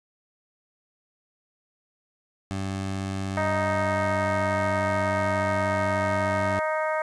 20% pulse tone, 96.6 Hz, G2, 25 cents flat, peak -23 dBFS, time 2.51-6.59 s, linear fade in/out 0 ms
harmonic tone, 311.6 Hz, D#4, 3 cents sharp, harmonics 2 / 3 / 4 / 5 / 6 / 7, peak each -26 / -30 / -32 / -34 / -36 / -37 dBFS, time 3.37-7.02 s, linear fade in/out 2 ms
effects resampled to 22050 Hz + 9-bit

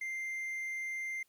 triangle tone, 2093 Hz, C7, in tune, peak -34 dBFS, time 0.01-1.23 s, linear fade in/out 5 ms, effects white hiss -73 dBFS RMS until 1.28 s

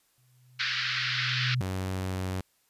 sine tone with exponential growth, 126 Hz, B2, 35 cents sharp, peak -24 dBFS, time 0.18-1.61 s, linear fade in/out 0 ms, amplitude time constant 310 ms
pink band-pass noise, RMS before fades -30 dBFS, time 0.59-1.55 s, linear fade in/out 10 ms, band 1400 to 4900 Hz, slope 48 dB/octave
sawtooth tone with pitch glide, 93.9 to 93.14 Hz, F#2 to F#2, +26 to +12 cents, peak -26 dBFS, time 1.61-2.41 s, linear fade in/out 5 ms, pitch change -14 cents, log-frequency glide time 1.88-2.2 s
effects white hiss -69 dBFS RMS until 2.69 s + resampled to 32000 Hz

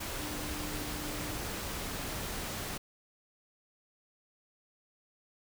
sine tone in noise, 299.3 Hz, D4, 33 cents sharp, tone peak -43 dBFS, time 0.18-1.36 s, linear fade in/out 10 ms, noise pink, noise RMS -38 dBFS, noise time 0-2.78 s, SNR -8 dB, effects none

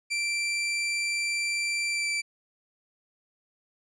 sawtooth tone with pitch glide, 2349 to 2331 Hz, D7 to D7, 0 to -14 cents, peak -23 dBFS, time 0.1-2.22 s, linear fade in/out 20 ms, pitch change -14 cents, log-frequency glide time 1.9-2.08 s, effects resampled to 22050 Hz

